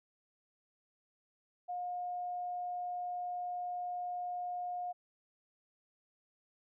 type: tone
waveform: sine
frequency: 715 Hz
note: F5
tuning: 41 cents sharp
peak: -36 dBFS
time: 1.68-4.93 s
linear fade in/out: 20 ms
effects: none